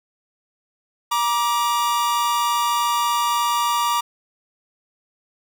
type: tone pair together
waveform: 45% pulse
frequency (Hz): 951.2 / 1174.7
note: A#5 / D6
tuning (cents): +35 / 0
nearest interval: major third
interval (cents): 365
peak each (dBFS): -21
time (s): 1.11-4.01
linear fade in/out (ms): 10
effects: none